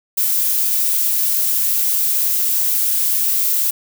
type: noise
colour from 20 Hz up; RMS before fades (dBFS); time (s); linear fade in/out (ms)
violet; -17; 0.17-3.71; 10
effects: none